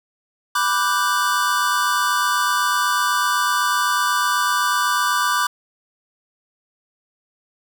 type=chord; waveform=square; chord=G major seventh; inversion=first; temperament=equal; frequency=987.8 / 1174.7 / 1480 / 1568 Hz; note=B5 / D6 / F#6 / G6; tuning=0 / 0 / 0 / 0 cents; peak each=-24 / -21 / -25 / -26 dBFS; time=0.55-5.47 s; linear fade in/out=5 ms; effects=none